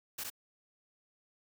white noise with echo, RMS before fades -39 dBFS, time 0.18-0.24 s, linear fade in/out 10 ms, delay 62 ms, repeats 1, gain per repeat -2 dB, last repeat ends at 0.302 s, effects none

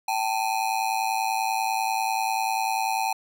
square ring-modulated tone, 830.6 Hz, G#5, in tune, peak -21 dBFS, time 0.08-3.13 s, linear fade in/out 5 ms, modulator 55.1 Hz, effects none

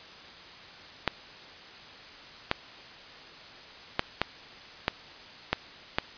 clicks, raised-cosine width 0.3 ms, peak -7 dBFS, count 7, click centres 1.077 / 2.514 / 3.994 / 4.216 / 4.881 / 5.53 / 5.985 s, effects white hiss -47 dBFS RMS until 6.17 s + resampled to 11025 Hz

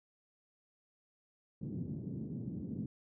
pink band-pass noise, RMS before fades -41 dBFS, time 1.61-2.86 s, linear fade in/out 5 ms, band 120 to 280 Hz, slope 24 dB/octave, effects none

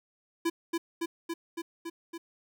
square tone with echo, 334.9 Hz, E4, 27 cents sharp, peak -26 dBFS, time 0.45-0.5 s, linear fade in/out 10 ms, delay 280 ms, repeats 6, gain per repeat -2 dB, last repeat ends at 2.18 s, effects none

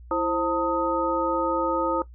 sine tone cluster, 331.9 / 528 / 902 / 1255 Hz, E4 / C5 / A5 / D#6, +12 / +16 / +43 / +15 cents, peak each -27 dBFS, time 0.11-2.02 s, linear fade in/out 2 ms, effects noise-tail reverb RT60 0.1 s tail -17 dB re dry + added 60 Hz sine -42 dBFS peak until 2.14 s

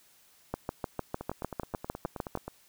two click trains, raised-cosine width 1 ms, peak -17 / -23 dBFS, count 13 / 13, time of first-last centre 0.54-2.353 / 1.21-2.48 s, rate 6.62 / 9.45 Hz, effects white hiss -62 dBFS RMS until 2.68 s

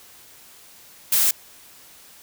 blue noise, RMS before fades -18 dBFS, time 1.12-1.31 s, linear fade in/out 5 ms, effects white hiss -48 dBFS RMS until 2.22 s

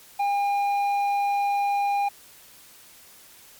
sine tone with tanh clipping, 807 Hz, G#5, 50 cents flat, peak -22 dBFS, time 0.19-2.09 s, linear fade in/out 10 ms, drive 7 dB, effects white hiss -50 dBFS RMS until 3.59 s + MP3 96 kbps

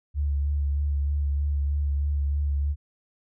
sine tone with vibrato, 71.7 Hz, D2, 41 cents flat, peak -22 dBFS, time 0.14-2.76 s, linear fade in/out 50 ms, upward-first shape sine, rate 3.2 Hz, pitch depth 26 cents each way, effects none

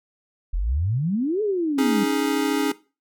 sine exponential two-way sweep, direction up then down, 38.89 to 440 to 194.7 Hz, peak -20 dBFS, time 0.53-2.04 s, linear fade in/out 10 ms, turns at 1.42 s
square chord, C# suspended second, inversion none, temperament equal, 277.2 / 311.1 / 415.3 Hz, C#4 / D#4 / G#4, 0 / 0 / 0 cents, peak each -24 / -26 / -27 dBFS, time 1.78-2.72 s, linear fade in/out 5 ms
effects noise-tail reverb RT60 0.3 s tail -18 dB re dry

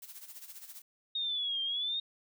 blue noise with tremolo, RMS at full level -46 dBFS, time 0.02-0.82 s, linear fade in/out 5 ms, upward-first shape sine, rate 15 Hz, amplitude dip 70%
sine exponential two-way sweep, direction down then up, 3729 to 3165 to 3729 Hz, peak -31 dBFS, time 1.15-2 s, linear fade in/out 5 ms, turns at 1.62 s
effects none

